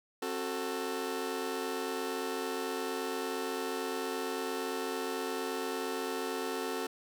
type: chord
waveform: sawtooth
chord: F# diminished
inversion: second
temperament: just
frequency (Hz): 266.4 / 370 / 444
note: C4 / F#4 / A4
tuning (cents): +31 / 0 / +16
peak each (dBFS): -36 / -34 / -33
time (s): 0.22-6.87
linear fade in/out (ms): 5
effects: none